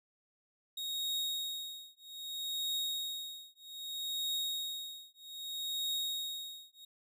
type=tone with tremolo; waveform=40% pulse; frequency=3757 Hz; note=A#7; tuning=13 cents sharp; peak=-31 dBFS; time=0.77-6.85 s; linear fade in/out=5 ms; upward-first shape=triangle; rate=0.63 Hz; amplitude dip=100%; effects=none